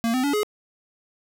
square tone with pitch steps, 230.1 / 256.1 / 285.2 / 420.3 Hz, A#3 / C4 / C#4 / G#4, -22 / -37 / +49 / +21 cents, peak -21 dBFS, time 0.04-0.432 s, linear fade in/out 0 ms, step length 98 ms, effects none

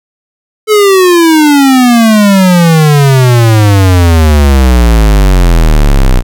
square exponential sweep, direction down, 436.4 to 30.15 Hz, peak -3 dBFS, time 0.67-6.23 s, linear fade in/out 50 ms, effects none

